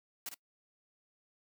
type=noise with echo; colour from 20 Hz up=white; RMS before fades=-40 dBFS; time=0.26-0.29 s; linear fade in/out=2 ms; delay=53 ms; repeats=1; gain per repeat=-6 dB; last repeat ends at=0.343 s; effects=noise-tail reverb RT60 0.1 s tail -22 dB re dry + high-pass 150 Hz 12 dB/octave